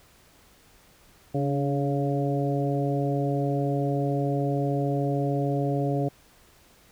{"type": "harmonic tone with a mistuned harmonic", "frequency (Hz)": 140, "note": "C#3", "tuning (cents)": 18, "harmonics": [1, 2, 3, 4, 5], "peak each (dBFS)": [-26, -29, -31, -32, -33], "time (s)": [1.34, 6.09], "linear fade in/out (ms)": 10, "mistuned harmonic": 2, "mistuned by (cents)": 40, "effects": ["pink hiss -57 dBFS RMS until 6.91 s"]}